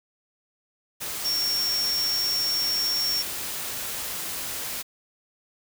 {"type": "tone in noise", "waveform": "sine", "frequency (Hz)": 5500, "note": "F8", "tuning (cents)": -27, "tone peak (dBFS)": -23, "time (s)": [1.24, 3.23], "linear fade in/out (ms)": 20, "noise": "white", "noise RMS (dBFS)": -32, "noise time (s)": [1, 4.83], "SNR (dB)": 6, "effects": []}